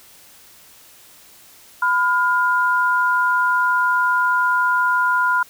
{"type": "tone pair together", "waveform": "sine", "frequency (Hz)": [1000.6, 1415], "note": ["B5", "F6"], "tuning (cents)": [22, 22], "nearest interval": "tritone", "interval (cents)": 600, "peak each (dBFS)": [-18, -17], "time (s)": [1.82, 5.43], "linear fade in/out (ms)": 5, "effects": ["white hiss -47 dBFS RMS until 5.49 s"]}